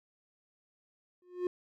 triangle tone with exponential growth, 358.8 Hz, F4, 47 cents sharp, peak -24 dBFS, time 1.22-1.47 s, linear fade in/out 2 ms, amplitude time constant 53 ms, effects none

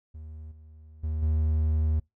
triangle tone with level steps, 77.78 Hz, D#2, in tune, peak -37 / -45 / -25 / -20 dBFS, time 0.14-2 s, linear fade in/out 10 ms, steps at 0.51 / 1.03 / 1.22 s, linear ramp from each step 10 ms, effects noise-tail reverb RT60 0.2 s tail -25 dB re dry

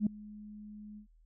sine tone with ADSR envelope, 210 Hz, G#3, 19 cents sharp, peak -22 dBFS, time 0-1.07 s, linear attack 66 ms, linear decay 3 ms, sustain -23 dB, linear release 98 ms, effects tanh soft clip ceiling -19 dBFS + added 40 Hz sine -60 dBFS peak until 1.25 s

